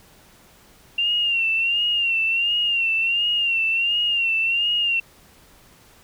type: tone with vibrato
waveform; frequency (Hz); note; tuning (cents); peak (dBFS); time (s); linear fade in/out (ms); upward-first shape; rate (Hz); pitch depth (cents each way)
sine; 2765; F7; -18; -18; 0.98-5; 5; sine; 1.4; 68
effects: pink hiss -52 dBFS RMS until 6.03 s